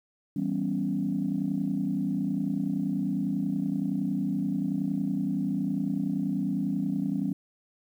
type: chord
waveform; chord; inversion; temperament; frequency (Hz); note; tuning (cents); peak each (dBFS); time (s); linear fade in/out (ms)
sine; C# half-diminished seventh; first; equal; 164.81 / 196 / 246.9 / 277.2; E3 / G3 / B3 / C#4; 0 / 0 / 0 / 0; -33 / -29 / -33 / -30; 0.36-7.33; 5
effects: tanh soft clip ceiling -17 dBFS + 10-bit